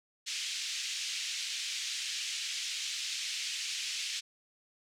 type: band-pass noise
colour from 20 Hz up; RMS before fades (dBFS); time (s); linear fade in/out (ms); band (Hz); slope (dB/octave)
pink; -37; 0.26-4.21; 20; 2500 to 7100; 24
effects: none